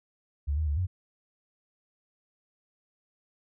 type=tone with pitch steps; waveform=sine; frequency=71.8 / 78 / 72.7 / 91.3 Hz; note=D2 / D#2 / D2 / F#2; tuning=-39 / +5 / -17 / -23 cents; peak=-25 dBFS; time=0.47-0.87 s; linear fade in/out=20 ms; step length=100 ms; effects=none